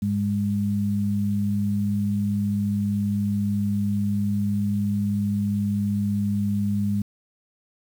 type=tone pair together; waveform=sine; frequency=102.84 / 203.2 Hz; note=G#2 / G#3; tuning=-17 / -38 cents; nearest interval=octave; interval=1179 cents; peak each=-26 / -22 dBFS; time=0.02-7.02 s; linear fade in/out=5 ms; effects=8-bit